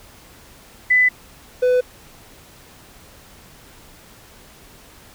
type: tone pair in turn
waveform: sine / triangle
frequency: 2000 / 500 Hz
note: B6 / B4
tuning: +21 / +21 cents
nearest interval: 2 octaves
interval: 2400 cents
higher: first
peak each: -11 dBFS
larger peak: neither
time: 0.9-1.09 / 1.62-1.81 s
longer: neither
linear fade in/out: 10 ms
effects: pink hiss -46 dBFS RMS until 5.14 s